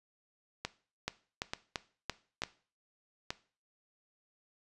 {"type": "two click trains", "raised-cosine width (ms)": 0.2, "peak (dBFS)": [-16, -17], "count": [5, 4], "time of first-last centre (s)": [[1.08, 2.436], [0.65, 3.305]], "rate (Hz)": [2.95, 1.13], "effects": ["noise-tail reverb RT60 0.4 s tail -17 dB re dry", "resampled to 24000 Hz"]}